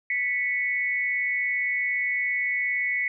sine tone pair together, 1975.5 / 2213 Hz, B6 / C#7, 0 / -3 cents, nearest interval major second, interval 197 cents, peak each -26 dBFS, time 0.1-3.08 s, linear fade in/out 2 ms, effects none

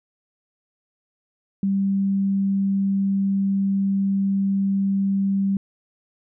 sine tone, 196 Hz, G3, in tune, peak -18 dBFS, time 1.63-5.57 s, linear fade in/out 2 ms, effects none

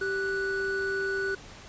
triangle tone pair together, 390 / 1480 Hz, G4 / F#6, -9 / 0 cents, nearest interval octave + major seventh, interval 2309 cents, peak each -28 dBFS, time 0.01-1.35 s, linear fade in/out 5 ms, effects pink hiss -47 dBFS RMS until 1.68 s + resampled to 16000 Hz

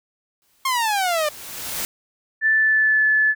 white noise with exponential growth, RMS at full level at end -25 dBFS, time 0.42-1.85 s, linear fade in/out 0 ms, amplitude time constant 310 ms
sawtooth exponential sweep, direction down, 1084 to 587.3 Hz, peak -15 dBFS, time 0.65-1.29 s, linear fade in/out 5 ms
sine tone with pitch glide, 1760 to 1730.8 Hz, A6 to A6, 0 to -29 cents, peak -14 dBFS, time 2.41-3.35 s, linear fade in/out 50 ms, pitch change -29 cents, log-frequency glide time 2.52-3.05 s
effects none

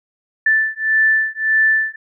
sine beating tone pair, 1760 / 1761.7 Hz, A6 / A6, 0 / +2 cents, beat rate 1.7 Hz, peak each -16 dBFS, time 0.46-1.96 s, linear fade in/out 5 ms, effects none

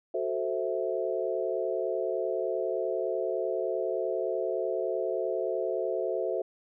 sine chord, F# half-diminished seventh, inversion none, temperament equal with one note detuned, 370 / 440 / 523.3 / 657.4 Hz, F#4 / A4 / C5 / E5, 0 / 0 / 0 / -5 cents, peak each -33 dBFS, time 0.14-6.42 s, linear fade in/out 5 ms, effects none

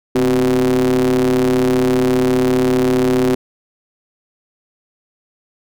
square ring-modulated tone, 60.3 Hz, B1, 41 cents flat, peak -10 dBFS, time 0.15-3.35 s, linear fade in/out 5 ms, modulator 319 Hz, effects none

